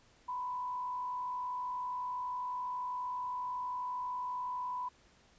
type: tone with frequency modulation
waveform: sine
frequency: 995 Hz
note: B5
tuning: 13 cents sharp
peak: -35 dBFS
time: 0.28-4.89 s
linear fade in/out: 10 ms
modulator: 52.2 Hz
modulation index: 0.38
effects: pink hiss -65 dBFS RMS until 5.38 s + resampled to 16000 Hz